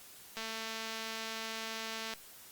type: click train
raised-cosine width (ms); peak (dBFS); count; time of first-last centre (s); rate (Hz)
0.2; -23; 395; 0.37-2.137; 223
effects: white hiss -54 dBFS RMS until 2.51 s + Opus 48 kbps